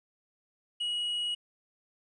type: tone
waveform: triangle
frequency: 2906 Hz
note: F#7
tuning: 32 cents flat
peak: -28 dBFS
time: 0.8-1.35 s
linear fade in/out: 10 ms
effects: resampled to 24000 Hz + 11-bit